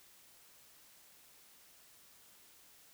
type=silence; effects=white hiss -62 dBFS RMS until 2.93 s